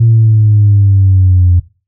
sine exponential sweep, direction down, 116 to 87.31 Hz, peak -3 dBFS, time 0-1.6 s, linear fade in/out 10 ms, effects noise-tail reverb RT60 0.3 s tail -18 dB re dry + tanh soft clip ceiling 0 dBFS

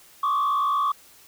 sine tone with frequency modulation, 1142 Hz, D6, 49 cents flat, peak -18 dBFS, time 0.23-0.92 s, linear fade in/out 5 ms, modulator 58.3 Hz, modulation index 0.98, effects tanh soft clip ceiling -18 dBFS + white hiss -52 dBFS RMS until 1.27 s

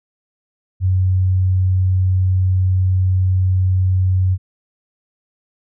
sine tone, 93 Hz, F#2, 9 cents sharp, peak -12 dBFS, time 0.8-4.38 s, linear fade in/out 50 ms, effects none

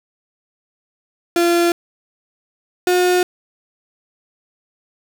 35% pulse tone pair in turn, 343.6 / 360.2 Hz, F4 / F#4, -28 / -46 cents, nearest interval minor second, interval 82 cents, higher second, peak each -11 dBFS, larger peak neither, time 1.36-1.72 / 2.87-3.23 s, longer neither, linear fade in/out 2 ms, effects none

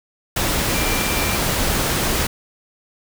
sine tone in noise, 2363 Hz, D7, 10 cents sharp, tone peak -28 dBFS, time 0.74-1.36 s, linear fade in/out 5 ms, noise pink, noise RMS -20 dBFS, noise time 0.36-2.27 s, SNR -11 dB, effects none

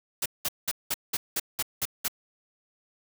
white noise bursts, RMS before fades -28 dBFS, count 9, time 0.22-2.082 s, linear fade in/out 5 ms, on 38 ms, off 190 ms, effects none

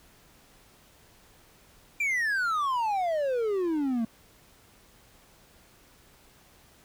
triangle exponential sweep, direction down, 2400 to 220 Hz, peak -23 dBFS, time 2-4.05 s, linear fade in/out 5 ms, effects pink hiss -58 dBFS RMS until 6.84 s

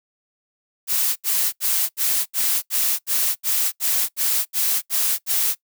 blue noise bursts, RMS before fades -20 dBFS, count 13, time 0.87-5.552 s, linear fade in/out 50 ms, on 290 ms, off 76 ms, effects noise-tail reverb RT60 0.1 s tail -21 dB re dry

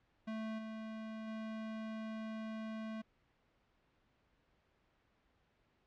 square tone with level steps, 220 Hz, A3, in tune, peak -40 / -44 / -42 dBFS, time 0.27-3.02 s, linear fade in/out 10 ms, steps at 0.58 / 1.27 s, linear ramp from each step 10 ms, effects pink hiss -75 dBFS RMS until 5.86 s + low-pass 3000 Hz 12 dB/octave

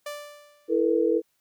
sawtooth tone with exponential decay, 587.3 Hz, D5, in tune, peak -27 dBFS, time 0.06-0.85 s, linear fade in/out 5 ms, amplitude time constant 170 ms
sine chord, E suspended fourth, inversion none, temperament equal with one note detuned, 329.6 / 440 / 482.9 Hz, E4 / A4 / B4, 0 / 0 / -39 cents, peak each -24 dBFS, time 0.68-1.22 s, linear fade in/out 50 ms
effects white hiss -72 dBFS RMS until 1.4 s

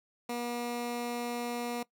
15% pulse tone, 240 Hz, B3, 49 cents flat, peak -27 dBFS, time 0.29-1.83 s, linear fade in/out 5 ms, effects noise-tail reverb RT60 0.1 s tail -20 dB re dry

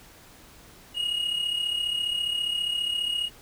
triangle tone with amplitude modulation, 2878 Hz, F#7, 49 cents flat, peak -21 dBFS, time 0.94-3.3 s, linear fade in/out 50 ms, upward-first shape sine, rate 34.8 Hz, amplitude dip 60%, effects pink hiss -51 dBFS RMS until 3.41 s

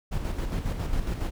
brown noise with tremolo, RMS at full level -27 dBFS, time 0.11-1.31 s, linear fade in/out 20 ms, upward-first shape square, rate 7.3 Hz, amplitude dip 45%, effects none

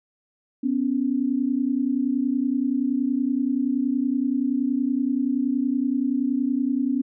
sine tone pair together, 249.7 / 280.3 Hz, B3 / C#4, +19 / +19 cents, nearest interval major second, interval 200 cents, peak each -23 dBFS, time 0.63-7.02 s, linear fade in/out 10 ms, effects none

